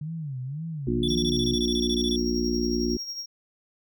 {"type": "tone with vibrato", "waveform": "sine", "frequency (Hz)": 144.6, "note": "D3", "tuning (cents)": -27, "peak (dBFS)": -30, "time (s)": [0.01, 1.55], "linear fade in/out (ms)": 5, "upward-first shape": "sine", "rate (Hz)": 1.9, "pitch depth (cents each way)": 230}
{"type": "harmonic tone", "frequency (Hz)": 59.6, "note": "A#1", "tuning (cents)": 39, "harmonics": [1, 3, 4, 5, 6], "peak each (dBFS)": [-32, -36, -27, -31, -28], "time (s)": [0.87, 2.97], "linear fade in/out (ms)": 5}
{"type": "tone bursts", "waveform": "triangle", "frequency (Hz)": 3460, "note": "A7", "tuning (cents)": -30, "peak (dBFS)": -26, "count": 16, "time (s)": [1.03, 2.16], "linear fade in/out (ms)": 2, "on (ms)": 50, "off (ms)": 22}
{"type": "tone with tremolo", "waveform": "triangle", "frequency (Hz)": 5588, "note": "F8", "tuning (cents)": 0, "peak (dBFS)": -29, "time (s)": [1.08, 3.26], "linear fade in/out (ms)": 10, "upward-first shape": "sine", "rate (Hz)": 11, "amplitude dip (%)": 55}
{"effects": []}